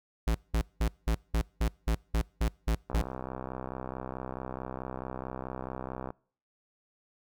square tone bursts, 55.7 Hz, A1, 22 cents sharp, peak -25 dBFS, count 11, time 0.27-3.017 s, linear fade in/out 5 ms, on 77 ms, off 190 ms
click train, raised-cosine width 1 ms, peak -23 dBFS, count 208, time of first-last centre 2.9-6.104 s, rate 64.6 Hz
effects noise-tail reverb RT60 0.5 s tail -25 dB re dry

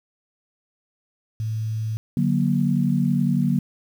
sine tone, 110.1 Hz, A2, 2 cents sharp, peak -23 dBFS, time 1.4-1.97 s, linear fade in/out 0 ms
sine chord, D augmented, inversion none, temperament equal with one note detuned, 146.83 / 185 / 236.7 Hz, D3 / F#3 / A#3, 0 / 0 / +27 cents, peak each -22 dBFS, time 2.17-3.59 s, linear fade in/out 2 ms
effects 8-bit

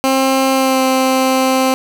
15% pulse tone with pitch glide, 265.9 to 261.8 Hz, C4 to C4, +28 to +1 cents, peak -5 dBFS, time 0.04-1.74 s, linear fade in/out 0 ms, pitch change -27 cents, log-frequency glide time 0.52-0.83 s, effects none

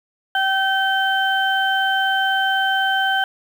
harmonic tone, 772 Hz, G5, 27 cents flat, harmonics 1 / 2 / 4, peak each -20 / -19 / -24 dBFS, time 0.35-3.24 s, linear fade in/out 2 ms, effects 7-bit

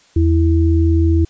sine tone pair together, 82.14 / 329.6 Hz, E2 / E4, -6 / 0 cents, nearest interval 2 octaves, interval 2406 cents, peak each -11 / -16 dBFS, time 0.16-1.25 s, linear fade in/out 5 ms, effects white hiss -51 dBFS RMS until 1.29 s + resampled to 16000 Hz

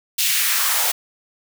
white noise with high-pass filter sweep, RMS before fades -19 dBFS, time 0.18-0.92 s, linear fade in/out 10 ms, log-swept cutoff 3200 to 610 Hz, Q 1.6, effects none

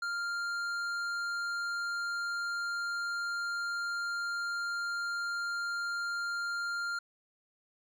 sine tone with hard clipping, 1396.9 Hz, F6, in tune, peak -34 dBFS, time 0.02-6.99 s, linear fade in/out 5 ms, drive 9 dB, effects none

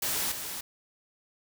white noise with echo, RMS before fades -30 dBFS, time 0.02-0.32 s, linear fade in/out 5 ms, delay 290 ms, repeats 1, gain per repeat -7 dB, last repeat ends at 0.61 s, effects none

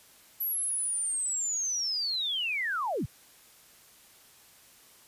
sine linear sweep, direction down, 11850 to 65.3 Hz, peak -28 dBFS, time 0.4-3.06 s, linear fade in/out 10 ms, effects white hiss -57 dBFS RMS until 5.07 s + resampled to 32000 Hz

